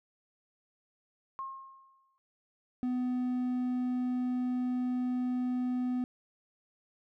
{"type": "tone with exponential decay", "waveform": "sine", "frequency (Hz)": 1073, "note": "C6", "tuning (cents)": 43, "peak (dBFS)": -34, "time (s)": [1.39, 2.18], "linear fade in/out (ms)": 0, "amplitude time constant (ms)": 170}
{"type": "tone", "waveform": "triangle", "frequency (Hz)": 250, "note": "B3", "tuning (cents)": 21, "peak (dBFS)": -27, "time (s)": [2.83, 6.04], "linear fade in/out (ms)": 0}
{"effects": []}